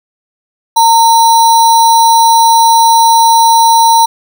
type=tone with sample-and-hold; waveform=sine; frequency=915 Hz; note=A#5; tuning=32 cents flat; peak=-3 dBFS; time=0.76-4.06 s; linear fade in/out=10 ms; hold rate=4900 Hz; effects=none

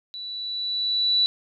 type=tone with level ramp; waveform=sine; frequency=3951 Hz; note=B7; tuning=in tune; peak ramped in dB=-33 to -16 dBFS; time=0.14-1.26 s; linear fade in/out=0 ms; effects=none

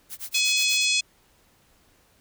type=noise with tremolo; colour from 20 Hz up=blue; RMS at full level=-33 dBFS; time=0.09-0.86 s; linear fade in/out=50 ms; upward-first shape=sine; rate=8.2 Hz; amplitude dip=100%
type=harmonic tone; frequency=846 Hz; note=G#5; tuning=32 cents sharp; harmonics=3 / 4 / 5 / 6 / 7 / 8 / 9 / 10; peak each=-24 / -26 / -28 / -30 / -31 / -32 / -33 / -34 dBFS; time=0.34-1.01 s; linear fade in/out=10 ms
effects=pink hiss -61 dBFS RMS until 2.2 s

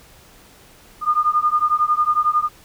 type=beating tone pair; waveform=sine; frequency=1212 / 1223 Hz; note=D#6 / D#6; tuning=-46 / -30 cents; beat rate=11 Hz; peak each=-18 dBFS; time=1.01-2.49 s; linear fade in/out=50 ms; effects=pink hiss -48 dBFS RMS until 2.64 s

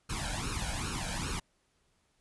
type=noise with flanger; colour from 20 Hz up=pink; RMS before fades=-35 dBFS; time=0.09-1.4 s; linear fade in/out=10 ms; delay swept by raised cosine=0.73 to 1.3 ms; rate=2.5 Hz; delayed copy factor=+0.85; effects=pink hiss -73 dBFS RMS until 2.2 s + resampled to 24000 Hz

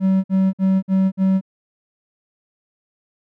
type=tone bursts; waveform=triangle; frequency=190.6 Hz; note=G3; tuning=48 cents flat; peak=-11 dBFS; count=5; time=0-1.412 s; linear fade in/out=50 ms; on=240 ms; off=53 ms; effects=none

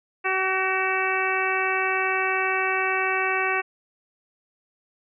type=harmonic tone with a mistuned harmonic; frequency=379.4 Hz; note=F#4; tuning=43 cents sharp; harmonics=1 / 2 / 3 / 4 / 5 / 6 / 7; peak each=-29 / -29 / -29 / -29 / -29 / -29 / -29 dBFS; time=0.24-3.62 s; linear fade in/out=20 ms; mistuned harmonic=5; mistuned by=-28 cents; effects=none

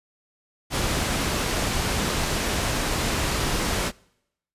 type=low-pass noise; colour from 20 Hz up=pink; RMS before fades=-25 dBFS; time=0.7-3.92 s; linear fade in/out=50 ms; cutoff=9500 Hz; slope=12 dB/octave; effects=noise-tail reverb RT60 0.8 s tail -25 dB re dry + resampled to 32000 Hz

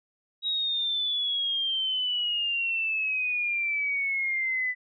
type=exponential sweep; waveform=sine; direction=down; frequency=3833 to 1989 Hz; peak=-25 dBFS; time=0.42-4.75 s; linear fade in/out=50 ms; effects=none

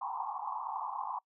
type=band-pass noise; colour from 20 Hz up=white; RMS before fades=-38 dBFS; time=0.01-1.19 s; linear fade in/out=5 ms; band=770 to 1100 Hz; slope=96 dB/octave; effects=noise-tail reverb RT60 0.1 s tail -25 dB re dry

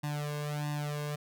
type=tone with flanger; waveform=sawtooth; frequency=147.9 Hz; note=D3; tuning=13 cents sharp; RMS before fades=-35 dBFS; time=0.03-1.16 s; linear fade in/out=10 ms; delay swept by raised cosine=1.1 to 1.87 ms; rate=1.5 Hz; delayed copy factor=+1; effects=none

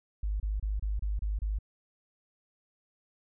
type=tone bursts; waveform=sine; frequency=51.4 Hz; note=G#1; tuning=17 cents flat; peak=-28 dBFS; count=7; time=0.23-1.588 s; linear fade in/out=5 ms; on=170 ms; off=28 ms; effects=none

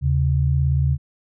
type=tone pair together; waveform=sine; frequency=78.48 / 136.2 Hz; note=D#2 / C#3; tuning=+15 / -30 cents; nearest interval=minor seventh; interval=955 cents; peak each=-19 / -18 dBFS; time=0.01-0.98 s; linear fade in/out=50 ms; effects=none

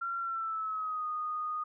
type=tone with pitch glide; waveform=sine; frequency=1371 to 1235.6 Hz; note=F6 to D#6; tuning=-32 to -12 cents; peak=-32 dBFS; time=0.01-1.64 s; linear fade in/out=10 ms; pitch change=-180 cents; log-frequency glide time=0.19-1.07 s; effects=none

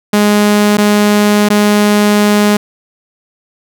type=tone with dropouts; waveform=sawtooth; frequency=207.7 Hz; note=G#3; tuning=in tune; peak=-3 dBFS; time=0.13-2.57 s; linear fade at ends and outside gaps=5 ms; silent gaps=0.772-0.781 / 1.488-1.501 s; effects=none

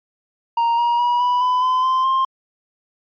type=tone with pitch steps; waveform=triangle; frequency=932.3 / 949.1 / 966.3 / 983.8 / 1001.5 / 1019.6 / 1038 / 1056.8 Hz; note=A#5 / A#5 / B5 / B5 / B5 / C6 / C6 / C6; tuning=0 / +31 / -38 / -7 / +24 / -45 / -14 / +17 cents; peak=-13 dBFS; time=0.57-2.25 s; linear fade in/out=5 ms; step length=210 ms; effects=resampled to 11025 Hz

